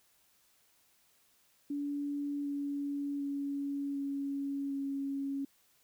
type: tone with pitch steps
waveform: sine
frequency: 286.7 / 284.1 / 281.4 / 278.9 / 276.3 Hz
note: D4 / C#4 / C#4 / C#4 / C#4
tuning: -42 / +43 / +26 / +11 / -6 cents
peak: -33 dBFS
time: 1.7-5.45 s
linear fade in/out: 5 ms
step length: 750 ms
effects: white hiss -69 dBFS RMS until 5.83 s